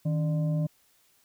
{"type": "tone with frequency modulation", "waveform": "sine", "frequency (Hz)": 157.1, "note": "D#3", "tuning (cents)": 17, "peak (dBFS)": -24, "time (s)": [0.05, 0.67], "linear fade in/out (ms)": 10, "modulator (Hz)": 439, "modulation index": 0.42, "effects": ["white hiss -65 dBFS RMS until 1.24 s"]}